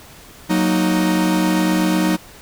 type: chord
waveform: 45% pulse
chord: D# minor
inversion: first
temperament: equal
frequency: 185 / 233.1 / 311.1 Hz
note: F#3 / A#3 / D#4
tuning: 0 / 0 / 0 cents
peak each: -18 / -24 / -18 dBFS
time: 0.49-2.17 s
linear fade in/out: 20 ms
effects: pink hiss -42 dBFS RMS until 2.41 s